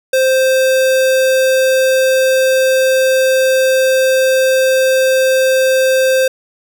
square tone, 523.3 Hz, C5, in tune, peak -10 dBFS, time 0.13-6.28 s, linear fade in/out 5 ms, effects none

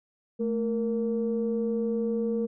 sine tone pair together, 220 / 466.2 Hz, A3 / A#4, 0 / 0 cents, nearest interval octave + minor second, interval 1300 cents, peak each -27 dBFS, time 0.39-2.47 s, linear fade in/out 20 ms, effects tanh soft clip ceiling -18 dBFS

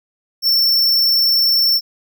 square tone, 5410 Hz, E8, 44 cents sharp, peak -12 dBFS, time 0.42-1.81 s, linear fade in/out 50 ms, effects none

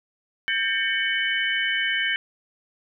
sine tone cluster, 1589 / 1808 / 2234 / 3013 Hz, G6 / A6 / C#7 / F#7, +23 / +47 / +13 / +31 cents, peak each -27 dBFS, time 0.48-2.16 s, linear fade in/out 0 ms, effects none

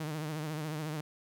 sawtooth tone with vibrato, 153.9 Hz, D#3, 19 cents flat, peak -31 dBFS, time 0-1.01 s, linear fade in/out 5 ms, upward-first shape triangle, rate 14 Hz, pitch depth 88 cents each way, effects none

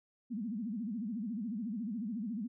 sine tone with vibrato, 220.2 Hz, A3, 2 cents sharp, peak -35 dBFS, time 0.3-2.48 s, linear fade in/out 20 ms, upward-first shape sine, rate 14 Hz, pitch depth 210 cents each way, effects none

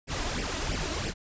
pink noise with flanger, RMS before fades -31 dBFS, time 0.07-1.14 s, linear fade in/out 50 ms, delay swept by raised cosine 0.37 to 3.17 ms, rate 3 Hz, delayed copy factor +0.7, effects resampled to 16000 Hz

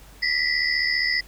sine tone cluster, 1947 / 2022 / 4749 / 5140 Hz, B6 / B6 / D8 / E8, -25 / +40 / +18 / -45 cents, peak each -24 / -25 / -29 / -27 dBFS, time 0.22-1.21 s, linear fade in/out 10 ms, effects added 50 Hz sine -46 dBFS peak until 1.27 s + pink hiss -50 dBFS RMS until 1.27 s

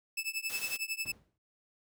sawtooth tone with tremolo, 2622 Hz, E7, 10 cents flat, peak -27 dBFS, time 0.17-1.12 s, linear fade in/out 5 ms, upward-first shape triangle, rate 11 Hz, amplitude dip 100%
white noise, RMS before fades -42 dBFS, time 0.49-0.77 s, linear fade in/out 10 ms
brown noise with exponential decay, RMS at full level -42 dBFS, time 1.05-1.38 s, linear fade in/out 5 ms, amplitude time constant 71 ms
effects high-pass 80 Hz 12 dB/octave

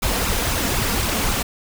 pink noise with flanger, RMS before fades -21 dBFS, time 0.02-1.43 s, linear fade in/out 10 ms, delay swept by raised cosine 0.77 to 4.37 ms, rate 3.9 Hz, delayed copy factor +0.6, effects none

